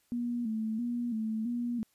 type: tone with vibrato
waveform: sine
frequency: 229.6 Hz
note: A#3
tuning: 26 cents flat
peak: -30 dBFS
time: 0.12-1.83 s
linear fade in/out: 0 ms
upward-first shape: square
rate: 1.5 Hz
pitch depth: 76 cents each way
effects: white hiss -71 dBFS RMS until 1.94 s + resampled to 32000 Hz